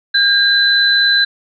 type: tone pair together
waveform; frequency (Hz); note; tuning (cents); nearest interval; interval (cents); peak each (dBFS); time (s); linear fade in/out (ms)
sine; 1608 / 4018; G6 / B7; +44 / +29; octave + major third; 1585; -12; 0.14-1.25; 10
effects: none